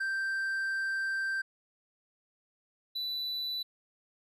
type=tone pair in turn; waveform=triangle; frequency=1568 / 3974 Hz; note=G6 / B7; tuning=0 / +10 cents; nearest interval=octave + major third; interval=1610 cents; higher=second; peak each=-28 / -31 dBFS; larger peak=first; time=0-1.42 / 2.95-3.63 s; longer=first; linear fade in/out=10 ms; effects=resampled to 32000 Hz